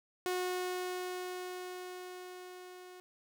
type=tone with level ramp; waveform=sawtooth; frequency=364 Hz; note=F#4; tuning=28 cents flat; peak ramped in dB=-28 to -46 dBFS; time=0.26-3 s; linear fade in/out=0 ms; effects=none